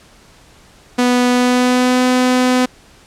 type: tone with pitch glide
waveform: sawtooth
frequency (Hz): 246.9 to 252.5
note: B3 to B3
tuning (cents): 0 to +39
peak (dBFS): -7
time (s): 0.98-2.66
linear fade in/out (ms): 10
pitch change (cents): +39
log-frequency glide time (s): 1.3-2.04
effects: pink hiss -46 dBFS RMS until 3.06 s + low-pass 9000 Hz 12 dB/octave